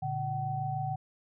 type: tone cluster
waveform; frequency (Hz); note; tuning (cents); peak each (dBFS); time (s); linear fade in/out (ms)
sine; 116.5 / 143.2 / 758; A#2 / D3 / F#5; -1 / -43 / +42; -37 / -35 / -33; 0.02-0.96; 10
effects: none